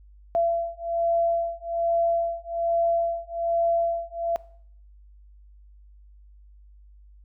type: beating tone pair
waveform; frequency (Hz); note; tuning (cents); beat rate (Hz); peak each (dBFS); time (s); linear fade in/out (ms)
sine; 676 / 677.2; E5 / E5; +43 / +46; 1.2; -25; 0.35-4.36; 0
effects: noise-tail reverb RT60 0.6 s tail -19 dB re dry + added 50 Hz sine -48 dBFS peak until 7.24 s